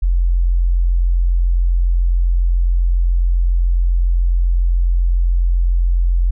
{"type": "tone", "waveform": "sine", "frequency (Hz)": 43.65, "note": "F1", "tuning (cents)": 0, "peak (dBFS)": -11, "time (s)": [0.02, 6.31], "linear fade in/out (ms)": 10, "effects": []}